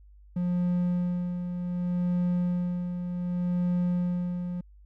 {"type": "tone with tremolo", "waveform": "triangle", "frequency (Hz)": 177.4, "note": "F3", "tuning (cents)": 27, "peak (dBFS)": -21, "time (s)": [0.36, 4.61], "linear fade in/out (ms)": 5, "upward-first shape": "sine", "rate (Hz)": 0.66, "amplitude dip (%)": 55, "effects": ["added 50 Hz sine -50 dBFS peak until 4.85 s"]}